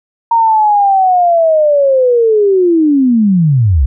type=linear sweep; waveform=sine; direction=down; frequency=932.3 to 58 Hz; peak=-6 dBFS; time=0.31-3.86 s; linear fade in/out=5 ms; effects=none